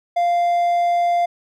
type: tone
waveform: triangle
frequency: 696 Hz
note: F5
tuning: 6 cents flat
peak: -13 dBFS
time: 0.16-1.26 s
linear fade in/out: 10 ms
effects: none